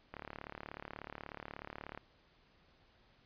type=click train; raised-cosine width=0.5 ms; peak=-29 dBFS; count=68; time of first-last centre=0.14-1.976 s; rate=36.5 Hz; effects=pink hiss -68 dBFS RMS until 3.25 s + resampled to 11025 Hz